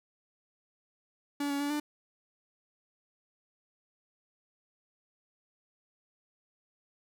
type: tone with pitch steps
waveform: 45% pulse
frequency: 286.5 / 282.1 / 287.6 / 296.8 Hz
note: D4 / C#4 / D4 / D4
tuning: -43 / +30 / -36 / +18 cents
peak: -30 dBFS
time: 1.4-1.8 s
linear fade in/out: 5 ms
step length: 100 ms
effects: none